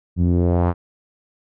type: tone with low-pass filter sweep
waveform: sawtooth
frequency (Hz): 87.31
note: F2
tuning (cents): 0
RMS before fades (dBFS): -17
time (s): 0.16-0.74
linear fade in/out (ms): 50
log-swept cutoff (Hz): 180 to 1200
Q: 1.7
effects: none